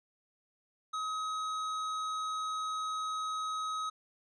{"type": "tone with hard clipping", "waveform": "triangle", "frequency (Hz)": 1270, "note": "D#6", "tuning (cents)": 35, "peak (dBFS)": -35, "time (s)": [0.93, 3.9], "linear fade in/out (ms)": 10, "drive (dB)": 14, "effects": ["resampled to 24000 Hz"]}